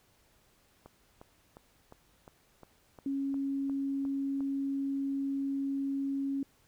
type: click train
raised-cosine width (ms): 1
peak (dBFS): -35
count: 11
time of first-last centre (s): 0.86-4.406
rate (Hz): 2.82
type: tone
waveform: sine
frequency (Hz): 275.1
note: C#4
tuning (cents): -13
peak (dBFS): -30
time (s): 3.06-6.43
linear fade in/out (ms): 2
effects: pink hiss -67 dBFS RMS until 6.67 s